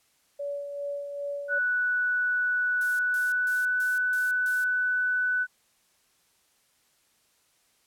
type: tone with tremolo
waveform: sine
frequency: 570 Hz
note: C#5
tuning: 48 cents sharp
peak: -29 dBFS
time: 0.39-1.59 s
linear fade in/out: 10 ms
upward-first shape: sine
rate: 2.5 Hz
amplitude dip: 45%
type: tone with pitch glide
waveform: sine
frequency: 1480 to 1494.6 Hz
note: F#6 to F#6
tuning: 0 to +17 cents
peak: -23 dBFS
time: 1.48-5.47 s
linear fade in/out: 50 ms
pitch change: +17 cents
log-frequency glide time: 2.97-3.83 s
type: noise bursts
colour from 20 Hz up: violet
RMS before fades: -39 dBFS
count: 6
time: 2.81-4.64 s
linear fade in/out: 0 ms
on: 180 ms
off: 150 ms
effects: white hiss -67 dBFS RMS until 7.86 s + low-pass 12000 Hz 12 dB/octave